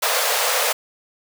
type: high-pass noise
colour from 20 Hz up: pink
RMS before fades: -20 dBFS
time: 0.02-0.73 s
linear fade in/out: 10 ms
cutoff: 460 Hz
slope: 96 dB/octave
effects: none

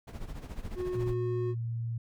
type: noise with tremolo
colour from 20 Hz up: brown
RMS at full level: -37 dBFS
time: 0.07-1.14 s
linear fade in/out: 10 ms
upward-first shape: sine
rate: 14 Hz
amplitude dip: 70%
type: tone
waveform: triangle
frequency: 363.4 Hz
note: F#4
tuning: 31 cents flat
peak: -29 dBFS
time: 0.75-1.55 s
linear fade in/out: 50 ms
type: tone with pitch glide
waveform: sine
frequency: 116.54 to 115.73 Hz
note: A#2 to A#2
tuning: 0 to -12 cents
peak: -31 dBFS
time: 0.95-1.98 s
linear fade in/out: 5 ms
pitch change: -12 cents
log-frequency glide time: 1.13-1.61 s
effects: none

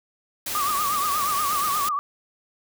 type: noise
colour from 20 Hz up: white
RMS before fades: -29 dBFS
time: 0.46-1.89 s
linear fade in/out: 5 ms
type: tone with vibrato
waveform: sine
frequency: 1174.7 Hz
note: D6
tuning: in tune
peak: -22 dBFS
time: 0.55-1.99 s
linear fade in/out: 0 ms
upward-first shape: triangle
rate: 8.4 Hz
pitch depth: 120 cents each way
effects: none

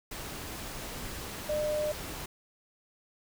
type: tone in noise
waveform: sine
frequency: 603 Hz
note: D5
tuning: 46 cents sharp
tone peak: -28 dBFS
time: 1.49-1.92 s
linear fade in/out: 5 ms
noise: pink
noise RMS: -40 dBFS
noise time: 0.11-2.26 s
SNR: +9 dB
effects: none

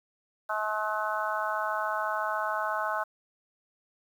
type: harmonic tone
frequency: 213.9 Hz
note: A3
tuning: 49 cents flat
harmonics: 3 / 4 / 5 / 6 / 7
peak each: -34 / -34 / -34 / -34 / -34 dBFS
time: 0.49-3.04 s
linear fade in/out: 10 ms
effects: 9-bit

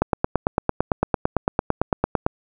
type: click train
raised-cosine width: 1 ms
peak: -3 dBFS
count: 21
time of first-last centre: 0.02-2.265 s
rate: 8.91 Hz
effects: none

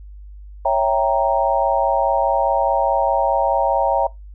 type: chord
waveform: sine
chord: C# diminished seventh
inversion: none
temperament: equal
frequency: 554.4 / 659.3 / 784 / 932.3 Hz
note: C#5 / E5 / G5 / Bb5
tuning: 0 / 0 / 0 / 0 cents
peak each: -20 dBFS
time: 0.65-4.07 s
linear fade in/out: 5 ms
effects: noise-tail reverb RT60 0.2 s tail -22 dB re dry + added 50 Hz sine -35 dBFS peak until 4.34 s

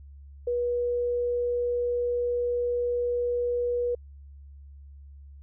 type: tone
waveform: sine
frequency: 484.6 Hz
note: B4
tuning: 33 cents flat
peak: -24 dBFS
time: 0.47-3.95 s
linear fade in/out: 5 ms
effects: added 70 Hz sine -44 dBFS peak until 5.42 s

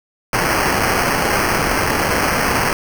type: noise with sample-and-hold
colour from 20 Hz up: white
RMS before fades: -17 dBFS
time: 0.33-2.73 s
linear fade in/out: 2 ms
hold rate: 3675 Hz
effects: none

